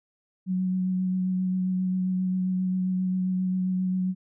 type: tone with vibrato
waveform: sine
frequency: 185 Hz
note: F#3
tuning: in tune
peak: -23 dBFS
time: 0.46-4.15 s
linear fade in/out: 50 ms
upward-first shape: sine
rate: 7.5 Hz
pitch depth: 14 cents each way
effects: none